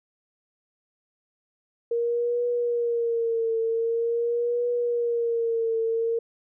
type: tone with vibrato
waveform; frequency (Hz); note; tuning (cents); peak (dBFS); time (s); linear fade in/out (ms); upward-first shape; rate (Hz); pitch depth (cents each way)
sine; 467.2; A#4; +4; -22; 1.91-6.19; 5; triangle; 0.45; 62
effects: none